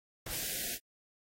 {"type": "noise with exponential decay", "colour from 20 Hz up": "pink", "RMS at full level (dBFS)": -40, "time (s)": [0.26, 0.72], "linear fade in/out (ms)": 5, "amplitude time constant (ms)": 99}
{"type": "band-stop noise", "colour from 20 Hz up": "white", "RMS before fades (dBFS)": -37, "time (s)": [0.28, 0.79], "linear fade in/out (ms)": 50, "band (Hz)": [740, 1500], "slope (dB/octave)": 96}
{"effects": ["AAC 48 kbps"]}